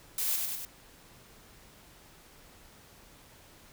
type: noise with echo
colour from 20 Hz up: blue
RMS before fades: -31 dBFS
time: 0.18-0.36 s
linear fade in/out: 2 ms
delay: 97 ms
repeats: 3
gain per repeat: -3 dB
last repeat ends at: 0.651 s
effects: pink hiss -56 dBFS RMS until 3.72 s